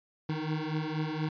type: beating tone pair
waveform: 25% pulse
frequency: 153.5 / 157.7 Hz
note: D#3 / D#3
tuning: -23 / +24 cents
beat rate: 4.2 Hz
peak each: -30 dBFS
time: 0.29-1.29 s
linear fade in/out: 5 ms
effects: resampled to 11025 Hz